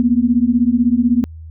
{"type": "beating tone pair", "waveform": "sine", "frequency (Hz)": [232.8, 248.8], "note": ["A#3", "B3"], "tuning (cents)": [-2, 13], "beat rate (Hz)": 16, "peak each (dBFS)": -14, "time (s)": [0, 1.24], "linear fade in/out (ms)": 0, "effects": ["added 80 Hz sine -31 dBFS peak until 1.5 s"]}